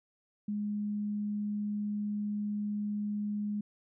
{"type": "tone", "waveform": "sine", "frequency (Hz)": 207.7, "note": "G#3", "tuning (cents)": 0, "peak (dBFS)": -31, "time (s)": [0.48, 3.61], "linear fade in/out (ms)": 5, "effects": []}